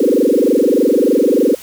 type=tone with frequency modulation; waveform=sine; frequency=385.8 Hz; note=G4; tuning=28 cents flat; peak=-9 dBFS; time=0-1.55 s; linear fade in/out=5 ms; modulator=23.3 Hz; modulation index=5.7; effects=white hiss -36 dBFS RMS until 1.62 s